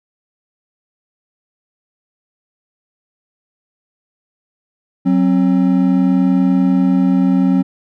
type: tone pair together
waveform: triangle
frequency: 186.47 / 267 Hz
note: F#3 / C4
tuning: +14 / +35 cents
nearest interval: tritone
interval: 621 cents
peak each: -11 dBFS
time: 5.05-7.63 s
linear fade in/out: 20 ms
effects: none